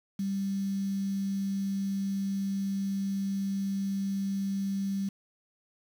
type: tone with quantisation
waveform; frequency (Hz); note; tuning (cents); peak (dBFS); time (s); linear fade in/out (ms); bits
sine; 196; G3; 0; -28; 0.19-5.09; 5; 8
effects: none